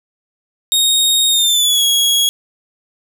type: tone with pitch glide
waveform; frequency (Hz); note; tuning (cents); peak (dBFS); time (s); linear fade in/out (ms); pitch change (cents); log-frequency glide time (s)
sawtooth; 3729 to 3322; A#7 to G#7; 0 to 0; -8; 0.72-2.29; 0; -200; 1.29-1.84
effects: none